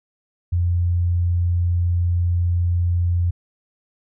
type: tone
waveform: sine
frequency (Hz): 87.31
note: F2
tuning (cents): 0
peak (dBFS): -16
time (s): 0.52-3.31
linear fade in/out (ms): 10
effects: none